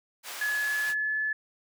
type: high-pass noise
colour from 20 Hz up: pink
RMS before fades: -39 dBFS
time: 0.23-0.95 s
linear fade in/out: 50 ms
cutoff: 1000 Hz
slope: 12 dB/octave
type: tone with pitch glide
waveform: sine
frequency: 1700 to 1726.7 Hz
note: G#6 to A6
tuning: +40 to -33 cents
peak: -26 dBFS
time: 0.41-1.33 s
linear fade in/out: 5 ms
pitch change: +27 cents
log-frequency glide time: 0.59-1.17 s
type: noise with exponential growth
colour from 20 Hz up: pink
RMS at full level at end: -44 dBFS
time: 0.83-0.91 s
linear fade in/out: 5 ms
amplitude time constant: 16 ms
effects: none